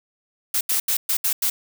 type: noise bursts at uneven times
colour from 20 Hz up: blue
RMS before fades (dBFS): -21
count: 6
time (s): 0.54-0.61 / 0.69-0.8 / 0.88-0.97 / 1.09-1.17 / 1.24-1.33 / 1.42-1.5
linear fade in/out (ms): 5
effects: none